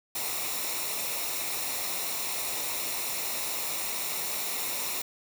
white noise with comb filter, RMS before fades -32 dBFS, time 0.15-5.02 s, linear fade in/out 5 ms, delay 0.63 ms, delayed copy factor -0.6, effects none

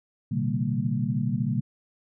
sine tone cluster, 119.1 / 131.7 / 148.1 / 194.7 / 229.1 Hz, A#2 / C3 / D3 / G3 / A#3, +38 / +12 / +15 / -12 / -30 cents, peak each -30 dBFS, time 0.31-1.61 s, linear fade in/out 10 ms, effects none

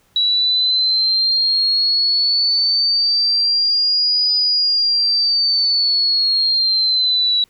sine linear two-way sweep, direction up then down, 3902 to 4955 to 3902 Hz, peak -13 dBFS, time 0.16-7.44 s, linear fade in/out 2 ms, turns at 4.34 s, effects pink hiss -58 dBFS RMS until 7.49 s

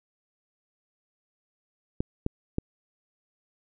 clicks, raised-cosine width 3 ms, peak -13 dBFS, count 3, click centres 2.005 / 2.264 / 2.584 s, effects none

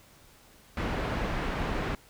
pink low-pass noise, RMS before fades -31 dBFS, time 0.77-1.95 s, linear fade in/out 2 ms, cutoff 2200 Hz, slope 12 dB/octave, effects pink hiss -57 dBFS RMS until 2.09 s

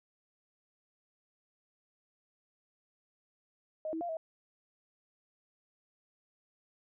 sine tone with pitch steps, 625 / 323.4 / 693 / 645 Hz, D#5 / E4 / F5 / E5, +8 / -33 / -14 / -38 cents, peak -34 dBFS, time 3.85-4.17 s, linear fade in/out 2 ms, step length 80 ms, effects none

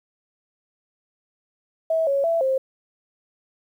sine tone with pitch steps, 648 / 555 / 666 / 529 Hz, E5 / C#5 / E5 / C5, -30 / +2 / +18 / +19 cents, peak -18 dBFS, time 1.9-2.58 s, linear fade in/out 5 ms, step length 170 ms, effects 9-bit

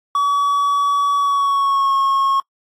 triangle tone with pitch glide, 1137 to 1090.1 Hz, C#6 to C#6, +44 to -29 cents, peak -12 dBFS, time 0.15-2.4 s, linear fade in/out 2 ms, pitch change -73 cents, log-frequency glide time 1.16-1.94 s, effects noise-tail reverb RT60 0.1 s tail -26 dB re dry + AAC 64 kbps

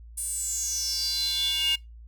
square tone with high-pass filter sweep, 314.6 Hz, D#4, 19 cents sharp, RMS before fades -28 dBFS, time 0.17-1.76 s, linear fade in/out 10 ms, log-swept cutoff 9500 to 2700 Hz, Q 7.8, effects noise-tail reverb RT60 0.2 s tail -23 dB re dry + added 57 Hz sine -43 dBFS peak until 2.07 s

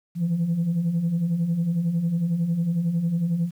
sine beating tone pair, 160.5 / 171.5 Hz, E3 / F3, -46 / -31 cents, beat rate 11 Hz, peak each -28 / -20 dBFS, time 0.15-3.51 s, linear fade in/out 50 ms, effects tanh soft clip ceiling -17 dBFS + 9-bit

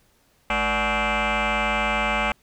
sine tone with frequency modulation, 748 Hz, F#5, 19 cents sharp, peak -18 dBFS, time 0.5-2.32 s, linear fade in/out 2 ms, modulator 267 Hz, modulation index 7.4, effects tanh soft clip ceiling -18 dBFS + pink hiss -62 dBFS RMS until 2.42 s

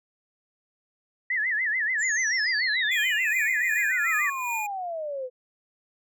sine tone with vibrato, 1871 Hz, A#6, 6 cents sharp, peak -23 dBFS, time 1.3-4.3 s, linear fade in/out 5 ms, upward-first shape sine, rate 6.9 Hz, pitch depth 180 cents each way
sine exponential sweep, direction down, 7430 to 493.9 Hz, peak -29 dBFS, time 1.98-5.3 s, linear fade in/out 50 ms
square tone with tremolo, 2436 Hz, D#7, 37 cents flat, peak -28 dBFS, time 2.91-4.67 s, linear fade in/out 10 ms, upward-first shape triangle, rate 2.6 Hz, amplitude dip 65%
effects none

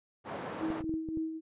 white band-pass noise, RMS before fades -40 dBFS, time 0.24-0.83 s, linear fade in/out 50 ms, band 140 to 910 Hz, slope 12 dB/octave
sine tone with tremolo, 320 Hz, D#4, 49 cents sharp, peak -30 dBFS, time 0.59-1.41 s, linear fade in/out 50 ms, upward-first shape sine, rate 3.7 Hz, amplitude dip 55%
clicks, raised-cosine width 3 ms, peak -29 dBFS, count 7, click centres 0.703 / 0.807 / 0.842 / 0.894 / 0.94 / 1.088 / 1.173 s
effects resampled to 8000 Hz

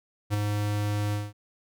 square tone with ADSR envelope, 103.83 Hz, G#2, in tune, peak -22 dBFS, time 0.3-1.33 s, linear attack 38 ms, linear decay 11 ms, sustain -4 dB, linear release 200 ms, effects none

